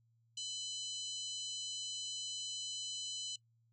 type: harmonic tone with a mistuned harmonic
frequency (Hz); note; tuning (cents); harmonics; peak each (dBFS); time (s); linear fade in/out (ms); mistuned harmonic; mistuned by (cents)
999; B5; +20; 3 / 4 / 5 / 6 / 7 / 8; -43 / -46 / -57 / -49 / -49 / -52; 0.37-3.36; 5; 4; +33
effects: noise-tail reverb RT60 0.1 s tail -21 dB re dry + added 115 Hz sine -70 dBFS peak until 3.72 s